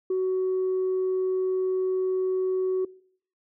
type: tone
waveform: sine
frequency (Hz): 373.5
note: F#4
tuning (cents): +16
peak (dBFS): -21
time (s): 0.1-2.85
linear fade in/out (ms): 5
effects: noise-tail reverb RT60 0.6 s tail -23 dB re dry + tanh soft clip ceiling -20 dBFS